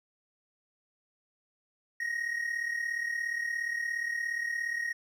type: tone pair together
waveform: triangle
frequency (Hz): 1869.9 / 1907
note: A#6 / A#6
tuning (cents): +5 / +39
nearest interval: unison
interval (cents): 34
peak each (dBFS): -30 / -35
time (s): 2-4.93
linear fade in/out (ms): 5
effects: none